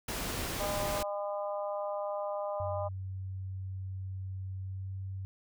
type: noise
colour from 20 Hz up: pink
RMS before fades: -36 dBFS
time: 0.08-1.03 s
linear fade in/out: 5 ms
type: harmonic tone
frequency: 202.6 Hz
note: G#3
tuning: 43 cents flat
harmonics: 3 / 4 / 5 / 6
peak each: -34 / -40 / -42 / -45 dBFS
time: 0.59-2.89 s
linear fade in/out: 20 ms
type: tone with pitch glide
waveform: sine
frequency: 94.8 to 95.74 Hz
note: F#2 to G2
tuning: +43 to -40 cents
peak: -36 dBFS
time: 2.6-5.25 s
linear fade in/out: 0 ms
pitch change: +17 cents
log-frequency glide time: 4.59-4.96 s
effects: none